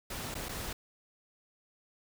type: noise with dropouts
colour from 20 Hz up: pink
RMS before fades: -39 dBFS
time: 0.1-0.73 s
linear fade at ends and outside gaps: 5 ms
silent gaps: 0.343-0.351 / 0.486-0.491 s
effects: none